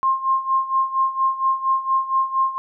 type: tone with tremolo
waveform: sine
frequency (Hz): 1062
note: C6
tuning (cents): +25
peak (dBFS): -14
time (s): 0.03-2.58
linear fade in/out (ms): 0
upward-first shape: sine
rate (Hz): 4.3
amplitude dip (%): 80
effects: none